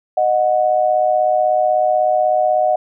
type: tone pair together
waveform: sine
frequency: 617.8 / 734 Hz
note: D#5 / F#5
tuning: -12 / -14 cents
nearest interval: minor third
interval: 298 cents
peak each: -15 dBFS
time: 0.17-2.76 s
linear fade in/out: 5 ms
effects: none